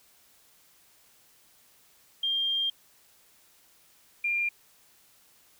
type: tone pair in turn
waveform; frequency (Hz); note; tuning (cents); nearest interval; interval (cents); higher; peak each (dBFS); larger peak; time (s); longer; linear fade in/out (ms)
sine; 3198 / 2396; G7 / D7; +34 / +34; perfect fourth; 500; first; -25; neither; 2.23-2.7 / 4.24-4.49; first; 5
effects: white hiss -61 dBFS RMS until 5.59 s